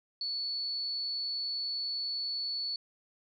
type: tone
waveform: sine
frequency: 4435 Hz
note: C#8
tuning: in tune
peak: -32 dBFS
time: 0.21-2.76 s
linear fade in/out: 2 ms
effects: none